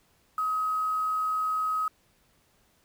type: tone with quantisation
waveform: sine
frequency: 1268 Hz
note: D#6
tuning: 32 cents sharp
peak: -25 dBFS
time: 0.38-1.88 s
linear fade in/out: 2 ms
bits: 8
effects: pink hiss -66 dBFS RMS until 2.84 s